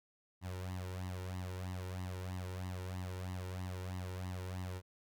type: tone with flanger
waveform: sawtooth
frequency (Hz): 91.9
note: F#2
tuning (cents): -11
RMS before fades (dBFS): -42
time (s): 0.41-4.82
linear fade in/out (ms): 50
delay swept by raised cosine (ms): 1 to 2.2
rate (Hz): 3.1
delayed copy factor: +0.75
effects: none